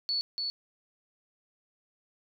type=tone with echo; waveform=sine; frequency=4435 Hz; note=C#8; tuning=in tune; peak=-27 dBFS; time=0.09-0.21 s; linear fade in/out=0 ms; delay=290 ms; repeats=1; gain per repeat=-3 dB; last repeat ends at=0.5 s; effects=none